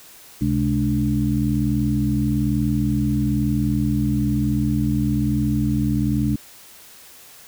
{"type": "tone cluster", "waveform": "sine", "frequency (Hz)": [68.2, 130.7, 210.9, 292], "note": ["C#2", "C3", "G#3", "D4"], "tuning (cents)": [-28, -1, 27, -10], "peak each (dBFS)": [-26, -22, -22, -23], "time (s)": [0.41, 6.36], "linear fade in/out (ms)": 5, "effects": ["white hiss -45 dBFS RMS until 7.47 s"]}